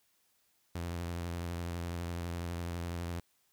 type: tone with vibrato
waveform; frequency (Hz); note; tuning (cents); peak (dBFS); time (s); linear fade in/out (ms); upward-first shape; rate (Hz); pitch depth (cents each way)
sawtooth; 86; F2; -26; -32; 0.75-3.2; 5; sine; 12; 37
effects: white hiss -73 dBFS RMS until 3.52 s